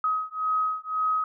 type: beating tone pair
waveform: sine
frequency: 1265 / 1266.9 Hz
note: D#6 / D#6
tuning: +28 / +31 cents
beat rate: 1.9 Hz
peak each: -27 dBFS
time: 0.04-1.24 s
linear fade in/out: 2 ms
effects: none